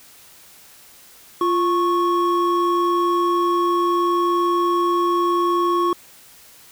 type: tone pair together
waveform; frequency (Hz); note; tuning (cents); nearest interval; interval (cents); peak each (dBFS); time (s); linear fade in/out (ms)
triangle; 347.2 / 1102.3; F4 / C#6; -10 / -10; octave + minor sixth; 2000; -17 / -17; 1.41-5.93; 2
effects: white hiss -47 dBFS RMS until 6.71 s